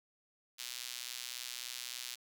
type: tone with high-pass filter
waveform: sawtooth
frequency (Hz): 123.47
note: B2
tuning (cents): 0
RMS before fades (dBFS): -44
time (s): 0.58-2.16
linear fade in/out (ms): 20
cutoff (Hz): 3700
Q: 1.1
effects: none